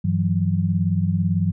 sine tone cluster, 97.9 / 164.1 / 182.1 Hz, G2 / E3 / F#3, -2 / -8 / -27 cents, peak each -22 dBFS, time 0.04-1.52 s, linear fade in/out 10 ms, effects none

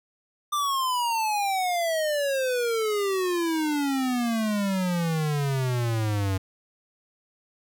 square exponential sweep, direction down, 1196 to 93.8 Hz, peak -24 dBFS, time 0.52-6.38 s, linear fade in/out 10 ms, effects none

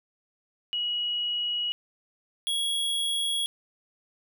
sine / square tone pair in turn, 2910 / 3326 Hz, F#7 / G#7, -29 / +2 cents, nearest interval major second, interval 231 cents, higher second, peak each -26 dBFS, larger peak neither, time 0.73-1.72 / 2.47-3.46 s, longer neither, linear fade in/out 0 ms, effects none

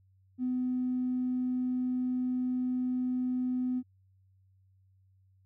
triangle tone with tanh clipping, 252.2 Hz, B3, 36 cents sharp, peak -28 dBFS, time 0.38-3.83 s, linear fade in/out 50 ms, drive 4 dB, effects added 95 Hz sine -62 dBFS peak until 5.45 s

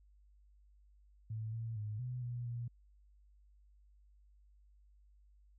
sine tone with pitch steps, 110.2 / 113.7 / 105.9 / 125 / 121.3 / 119.1 Hz, A2 / A#2 / G#2 / B2 / B2 / A#2, +3 / -43 / +34 / +21 / -31 / +38 cents, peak -38 dBFS, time 1.3-2.68 s, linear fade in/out 5 ms, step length 230 ms, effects added 50 Hz sine -62 dBFS peak until 5.58 s

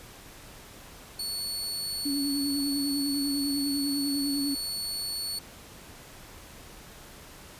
sawtooth tone, 4424 Hz, C#8, 4 cents flat, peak -28 dBFS, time 1.19-5.39 s, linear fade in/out 5 ms
sine tone with vibrato, 281.8 Hz, C#4, 29 cents sharp, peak -27 dBFS, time 2.05-4.55 s, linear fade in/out 10 ms, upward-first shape triangle, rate 10 Hz, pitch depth 46 cents each way
effects pink hiss -48 dBFS RMS until 7.59 s + resampled to 32000 Hz

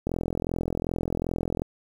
click train, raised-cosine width 2 ms, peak -14 dBFS, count 67, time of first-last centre 0.07-1.619 s, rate 42.6 Hz, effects 8-bit

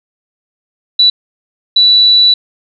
sine tone bursts at uneven times, 3951 Hz, B7, in tune, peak -4 dBFS, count 2, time 0.99-1.1 / 1.76-2.34 s, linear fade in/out 5 ms, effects none

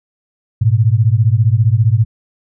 sine beating tone pair, 105.1 / 120.1 Hz, G#2 / B2, +21 / -48 cents, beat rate 15 Hz, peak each -11 / -12 dBFS, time 0.61-2.05 s, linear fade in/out 10 ms, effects none

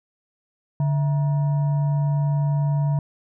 sine tone with frequency modulation, 144.8 Hz, D3, 24 cents flat, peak -18 dBFS, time 0.8-2.99 s, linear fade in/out 2 ms, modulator 803 Hz, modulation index 0.25, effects none

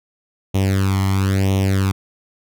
sawtooth tone with flanger, 96.7 Hz, G2, 23 cents flat, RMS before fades -17 dBFS, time 0.54-1.92 s, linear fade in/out 10 ms, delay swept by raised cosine 0.32 to 0.97 ms, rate 1 Hz, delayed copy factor +0.85, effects none

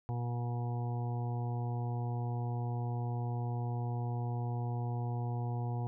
harmonic tone, 120 Hz, B2, 49 cents flat, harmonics 1 / 2 / 3 / 4 / 6 / 7 / 8, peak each -33 / -46 / -48 / -49 / -46 / -49 / -51 dBFS, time 0.09-5.87 s, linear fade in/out 0 ms, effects none

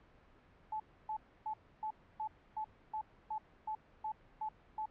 sine tone bursts, 865 Hz, A5, 30 cents flat, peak -36 dBFS, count 12, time 0.72-4.858 s, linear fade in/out 5 ms, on 79 ms, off 290 ms, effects pink hiss -64 dBFS RMS until 4.9 s + low-pass 2000 Hz 12 dB/octave

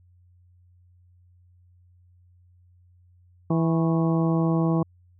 harmonic tone with a mistuned harmonic, 164.2 Hz, E3, 6 cents flat, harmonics 1 / 2 / 3 / 4 / 5 / 6 / 7, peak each -21 / -25 / -32 / -33 / -36 / -39 / -36 dBFS, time 3.5-4.83 s, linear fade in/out 5 ms, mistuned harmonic 7, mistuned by -76 cents, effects added 89 Hz sine -54 dBFS peak until 5.19 s

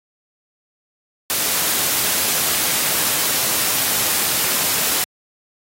white noise, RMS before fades -19 dBFS, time 1.3-5.04 s, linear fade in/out 0 ms, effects high-pass 100 Hz 12 dB/octave + AAC 48 kbps

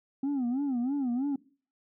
sine tone with vibrato, 261.6 Hz, C4, in tune, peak -24 dBFS, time 0.23-1.36 s, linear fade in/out 5 ms, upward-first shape sine, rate 3.1 Hz, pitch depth 170 cents each way, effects noise-tail reverb RT60 0.4 s tail -20 dB re dry + tanh soft clip ceiling -26 dBFS

